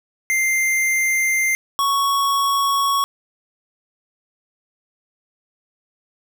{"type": "tone pair in turn", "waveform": "square", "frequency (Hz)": [2093, 1111.9], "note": ["C7", "C#6"], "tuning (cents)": [0, 5], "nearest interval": "major seventh", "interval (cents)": 1095, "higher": "first", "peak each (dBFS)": -17, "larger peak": "neither", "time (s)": [[0.3, 1.55], [1.79, 3.04]], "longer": "neither", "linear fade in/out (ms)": 0, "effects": []}